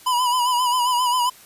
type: tone with vibrato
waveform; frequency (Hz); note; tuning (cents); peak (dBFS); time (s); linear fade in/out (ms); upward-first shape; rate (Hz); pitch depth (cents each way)
square; 987.8; B5; 0; -18; 0.06-1.3; 10; sine; 7.5; 57
effects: white hiss -47 dBFS RMS until 1.45 s + resampled to 32000 Hz